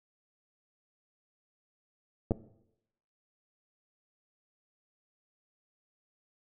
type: clicks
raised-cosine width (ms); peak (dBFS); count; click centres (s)
2; -15; 2; 2.309 / 2.318
effects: noise-tail reverb RT60 0.8 s tail -17 dB re dry